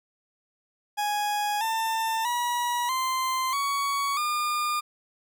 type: tone with pitch steps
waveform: 40% pulse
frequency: 830.6 / 895.4 / 965.2 / 1040.5 / 1121.6 / 1209.1 Hz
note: G#5 / A5 / B5 / C6 / C#6 / D#6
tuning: 0 / +30 / -40 / -10 / +20 / -50 cents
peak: -24 dBFS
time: 0.97-4.81 s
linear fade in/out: 20 ms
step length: 640 ms
effects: none